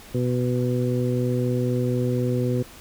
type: harmonic tone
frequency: 124 Hz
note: B2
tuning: 7 cents sharp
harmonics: 1 / 2 / 3 / 4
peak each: -23 / -26 / -28 / -29 dBFS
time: 0.14-2.63 s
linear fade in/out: 10 ms
effects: pink hiss -45 dBFS RMS until 2.8 s